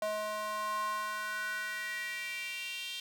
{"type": "tone with high-pass filter sweep", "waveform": "square", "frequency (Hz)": 212.3, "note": "G#3", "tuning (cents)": 38, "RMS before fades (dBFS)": -37, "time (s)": [0.02, 3], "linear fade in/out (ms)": 2, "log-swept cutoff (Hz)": [700, 3200], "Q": 4.6, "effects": []}